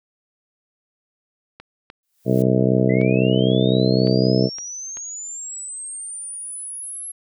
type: clicks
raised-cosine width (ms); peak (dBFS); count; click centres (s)
0.3; -22; 6; 1.6 / 1.901 / 3.014 / 4.072 / 4.585 / 4.971
type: noise with exponential growth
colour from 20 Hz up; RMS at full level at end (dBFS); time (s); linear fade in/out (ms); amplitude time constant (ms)
blue; -39; 2.03-2.42; 1; 83
type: harmonic tone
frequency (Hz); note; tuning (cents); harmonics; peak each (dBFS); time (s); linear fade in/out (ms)
63.9; C2; -40; 2 / 3 / 4 / 5 / 6 / 7 / 8 / 9 / 10; -20 / -20 / -23 / -24 / -25 / -22 / -28 / -30 / -26; 2.25-4.5; 50
type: linear sweep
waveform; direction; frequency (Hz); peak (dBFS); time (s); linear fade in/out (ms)
sine; up; 1975.5 to 11175; -29; 2.89-7.12; 10
effects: none